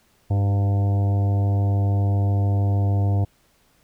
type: harmonic tone with a mistuned harmonic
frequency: 100.1 Hz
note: G2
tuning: 37 cents sharp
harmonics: 1 / 2 / 3 / 4 / 5 / 6 / 7 / 8 / 9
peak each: -17 / -33 / -33 / -39 / -37 / -41 / -35 / -46 / -44 dBFS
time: 0.3-3.25 s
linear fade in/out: 10 ms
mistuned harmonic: 4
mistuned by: -30 cents
effects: pink hiss -61 dBFS RMS until 3.83 s